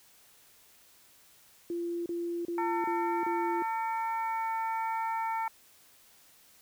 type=tone bursts; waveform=sine; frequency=343.2 Hz; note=F4; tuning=30 cents flat; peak=-31 dBFS; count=5; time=1.7-3.624 s; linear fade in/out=2 ms; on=360 ms; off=31 ms
type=harmonic tone; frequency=450.1 Hz; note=A4; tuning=39 cents sharp; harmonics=2 / 3 / 4 / 5; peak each=-30 / -40 / -45 / -43 dBFS; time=2.58-5.48 s; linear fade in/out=2 ms
effects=white hiss -60 dBFS RMS until 6.61 s